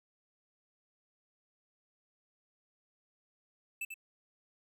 square tone with echo, 2637 Hz, E7, in tune, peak -36 dBFS, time 3.81-3.85 s, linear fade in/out 5 ms, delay 92 ms, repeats 1, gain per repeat -6 dB, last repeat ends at 3.942 s, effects none

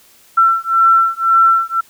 sine beating tone pair, 1345 / 1346.9 Hz, E6 / E6, +34 / +37 cents, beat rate 1.9 Hz, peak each -12 dBFS, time 0.37-1.81 s, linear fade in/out 10 ms, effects white hiss -48 dBFS RMS until 1.89 s

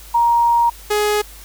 sine / sawtooth tone pair in turn, 940 / 418.7 Hz, A#5 / G#4, +14 / +14 cents, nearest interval octave + major second, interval 1400 cents, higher first, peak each -11 dBFS, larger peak neither, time 0.14-0.7 / 0.9-1.22 s, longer first, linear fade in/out 10 ms, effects added 50 Hz sine -39 dBFS peak until 1.44 s + white hiss -41 dBFS RMS until 1.44 s

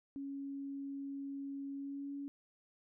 sine tone with pitch glide, 277.2 to 281.4 Hz, C#4 to C#4, 0 to +26 cents, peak -40 dBFS, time 0.16-2.28 s, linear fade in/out 0 ms, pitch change +26 cents, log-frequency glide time 1.74-2.14 s, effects none

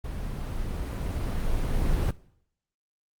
brown noise with level ramp, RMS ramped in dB -33 to -24 dBFS, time 0.04-2.11 s, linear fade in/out 5 ms, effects noise-tail reverb RT60 0.7 s tail -21 dB re dry + Opus 24 kbps

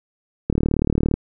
click train, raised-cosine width 3 ms, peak -6 dBFS, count 25, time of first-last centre 0.5-1.14 s, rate 37.5 Hz, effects none

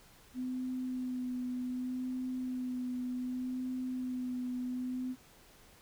sine tone with vibrato, 252.6 Hz, B3, 39 cents sharp, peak -34 dBFS, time 0.34-5.16 s, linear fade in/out 50 ms, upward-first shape sine, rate 0.66 Hz, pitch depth 19 cents each way, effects pink hiss -60 dBFS RMS until 5.81 s

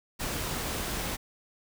pink noise, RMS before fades -33 dBFS, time 0.19-1.17 s, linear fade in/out 20 ms, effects none

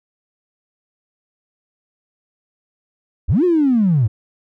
triangle linear two-way sweep, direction up then down, 41.2 to 370.1 to 98.3 Hz, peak -8 dBFS, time 3.28-4.08 s, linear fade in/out 20 ms, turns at 3.44 s, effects tanh soft clip ceiling -9 dBFS

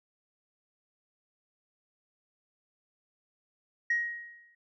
sine tone with exponential decay, 1886 Hz, A#6, 20 cents sharp, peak -22 dBFS, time 3.9-4.55 s, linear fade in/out 5 ms, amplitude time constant 140 ms, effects tanh soft clip ceiling -20 dBFS

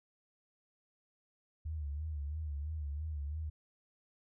sine tone with vibrato, 75 Hz, D2, 37 cents sharp, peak -36 dBFS, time 1.65-3.5 s, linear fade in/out 10 ms, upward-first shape sine, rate 3 Hz, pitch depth 98 cents each way, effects none

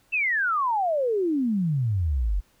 sine exponential sweep, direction down, 2715 to 43.41 Hz, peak -21 dBFS, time 0.12-2.41 s, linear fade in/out 20 ms, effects pink hiss -63 dBFS RMS until 2.6 s

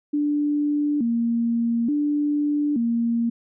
sine tone with vibrato, 261.6 Hz, C4, in tune, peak -19 dBFS, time 0.13-3.3 s, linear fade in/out 10 ms, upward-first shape square, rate 0.57 Hz, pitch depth 200 cents each way, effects none

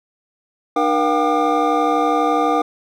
triangle tone cluster, 302.9 / 477.6 / 710 / 782 / 1205 Hz, D#4 / A#4 / F5 / G5 / D6, -46 / +42 / +28 / -4 / +44 cents, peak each -19 dBFS, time 0.76-2.62 s, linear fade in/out 5 ms, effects none

